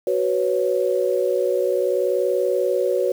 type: chord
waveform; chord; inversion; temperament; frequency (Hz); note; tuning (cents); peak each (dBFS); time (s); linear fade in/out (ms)
sine; F# suspended fourth; none; equal with one note detuned; 372.4 / 493.9 / 554.4; F#4 / B4 / C#5; +11 / 0 / 0; -22; 0.07-3.12; 2
effects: 7-bit